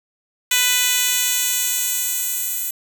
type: tone with high-pass filter sweep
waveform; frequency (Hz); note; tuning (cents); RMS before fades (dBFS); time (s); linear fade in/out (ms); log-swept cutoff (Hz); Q
10% pulse; 496.8; B4; +10; -20; 0.51-2.71; 5; 3100 to 11000; 0.72
effects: 7-bit